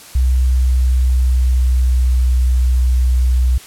sine tone with pitch glide, 63.7 to 62.75 Hz, C2 to B1, -46 to +28 cents, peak -10 dBFS, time 0.15-3.58 s, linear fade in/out 5 ms, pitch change -26 cents, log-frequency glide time 0.42-2.26 s, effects white hiss -38 dBFS RMS until 3.66 s + low-pass 12000 Hz 12 dB/octave

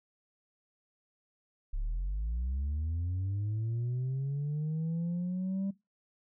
sine linear sweep, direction up, 32.7 to 197.6 Hz, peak -28 dBFS, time 1.73-5.71 s, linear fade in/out 10 ms, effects noise-tail reverb RT60 0.2 s tail -20 dB re dry + tanh soft clip ceiling -29 dBFS

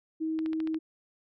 sine tone, 318.2 Hz, D#4, 39 cents sharp, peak -28 dBFS, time 0.2-0.79 s, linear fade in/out 20 ms
click train, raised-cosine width 0.3 ms, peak -27 dBFS, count 6, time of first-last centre 0.39-0.745 s, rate 14.1 Hz
effects none

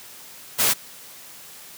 white noise, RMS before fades -19 dBFS, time 0.58-0.74 s, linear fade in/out 20 ms, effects white hiss -43 dBFS RMS until 1.77 s + high-pass 100 Hz 12 dB/octave

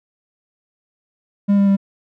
triangle tone with pitch steps, 201.4 / 199.2 / 197.03 Hz, G3 / G3 / G3, +47 / +28 / +9 cents, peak -9 dBFS, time 1.48-1.768 s, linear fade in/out 20 ms, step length 96 ms, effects none

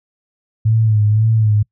sine tone with vibrato, 108.5 Hz, A2, 24 cents flat, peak -10 dBFS, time 0.65-1.63 s, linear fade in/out 10 ms, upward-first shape sine, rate 1.9 Hz, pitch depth 58 cents each way, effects noise-tail reverb RT60 0.1 s tail -26 dB re dry

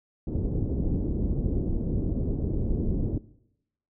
pink low-pass noise, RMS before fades -27 dBFS, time 0.27-3.18 s, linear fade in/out 5 ms, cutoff 390 Hz, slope 24 dB/octave, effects noise-tail reverb RT60 0.8 s tail -19 dB re dry

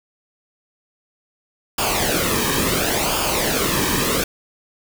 pink noise with flanger, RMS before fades -20 dBFS, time 1.78-4.24 s, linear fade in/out 5 ms, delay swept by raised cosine 0.5 to 1.46 ms, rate 0.71 Hz, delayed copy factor -0.65, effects none

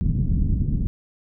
pink low-pass noise, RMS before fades -21 dBFS, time 0.01-0.87 s, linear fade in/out 0 ms, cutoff 220 Hz, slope 24 dB/octave, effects none

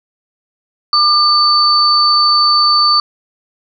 sine tone pair together, 1201 / 4534 Hz, D6 / C#8, +38 / +38 cents, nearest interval octave + major seventh, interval 2300 cents, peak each -11 / -10 dBFS, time 0.93-3 s, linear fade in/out 2 ms, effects none

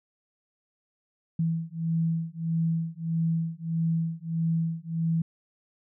sine beating tone pair, 163.5 / 165.1 Hz, E3 / E3, -14 / +3 cents, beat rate 1.6 Hz, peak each -28 dBFS, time 1.39-5.22 s, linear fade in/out 5 ms, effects none

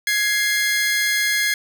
sawtooth tone pair together, 1667 / 2102 Hz, G#6 / C7, +6 / +7 cents, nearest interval major third, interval 401 cents, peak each -17 dBFS, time 0.07-1.54 s, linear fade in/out 2 ms, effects none

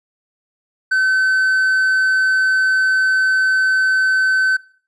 triangle tone, 1528 Hz, G6, 45 cents flat, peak -11 dBFS, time 0.91-4.57 s, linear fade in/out 10 ms, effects noise-tail reverb RT60 0.5 s tail -21 dB re dry + resampled to 24000 Hz

